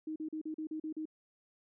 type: tone bursts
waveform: sine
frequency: 312.6 Hz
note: D#4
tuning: 8 cents sharp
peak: -36 dBFS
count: 8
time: 0.07-1.055 s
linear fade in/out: 5 ms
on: 89 ms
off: 39 ms
effects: none